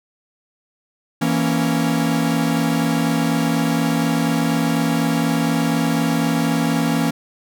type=chord; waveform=45% pulse; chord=A# diminished; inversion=second; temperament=equal; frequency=164.81 / 233.1 / 277.2 Hz; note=E3 / A#3 / C#4; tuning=0 / 0 / 0 cents; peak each=-21 dBFS; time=1.21-7.11 s; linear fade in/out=10 ms; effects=none